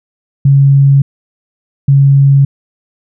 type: tone pair in turn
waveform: sine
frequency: 138.59 / 138.59 Hz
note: C#3 / C#3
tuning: 0 / 0 cents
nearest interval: unison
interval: 0 cents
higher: neither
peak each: -3 dBFS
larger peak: neither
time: 0.45-1.02 / 1.88-2.45 s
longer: neither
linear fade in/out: 5 ms
effects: none